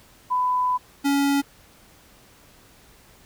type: tone pair in turn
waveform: sine / square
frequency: 1000 / 280.6 Hz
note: B5 / C#4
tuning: +21 / +21 cents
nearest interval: octave + minor seventh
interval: 2200 cents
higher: first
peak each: -19 dBFS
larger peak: neither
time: 0.3-0.78 / 1.04-1.42 s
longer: first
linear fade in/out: 20 ms
effects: pink hiss -53 dBFS RMS until 3.25 s